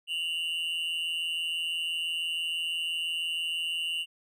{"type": "tone pair together", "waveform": "triangle", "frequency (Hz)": [2787, 2953], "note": ["F7", "F#7"], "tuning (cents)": [-4, -4], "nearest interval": "minor second", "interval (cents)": 100, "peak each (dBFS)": [-30, -31], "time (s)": [0.07, 4.06], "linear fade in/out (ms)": 50, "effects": []}